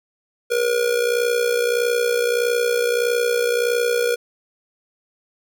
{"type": "tone with amplitude modulation", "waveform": "square", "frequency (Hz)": 479.2, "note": "A#4", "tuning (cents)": 48, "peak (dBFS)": -15, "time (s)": [0.5, 4.16], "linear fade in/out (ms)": 20, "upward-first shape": "sine", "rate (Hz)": 61.6, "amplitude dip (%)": 65, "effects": []}